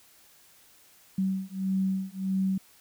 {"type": "beating tone pair", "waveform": "sine", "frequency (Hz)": [190, 191.6], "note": ["F#3", "G3"], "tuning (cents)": [46, -39], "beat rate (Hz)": 1.6, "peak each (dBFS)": -29, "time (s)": [1.18, 2.58], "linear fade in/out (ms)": 5, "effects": ["white hiss -58 dBFS RMS until 2.8 s"]}